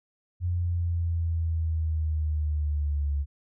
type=linear sweep; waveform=sine; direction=down; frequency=88.8 to 70.6 Hz; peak=-24 dBFS; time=0.4-3.26 s; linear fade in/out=50 ms; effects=none